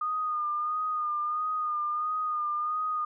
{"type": "tone with vibrato", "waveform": "sine", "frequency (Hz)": 1224, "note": "D#6", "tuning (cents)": -29, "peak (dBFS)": -27, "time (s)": [0.01, 3.05], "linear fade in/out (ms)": 5, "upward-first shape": "sine", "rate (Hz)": 1.5, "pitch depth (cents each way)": 37, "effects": []}